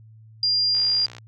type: tone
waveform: sine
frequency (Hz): 4800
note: D8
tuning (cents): +37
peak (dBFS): -18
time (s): 0.43-1.06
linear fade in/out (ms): 2
type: click train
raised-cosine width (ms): 0.2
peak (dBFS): -22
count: 27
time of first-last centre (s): 0.75-1.183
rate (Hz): 60
effects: added 110 Hz sine -45 dBFS peak until 1.27 s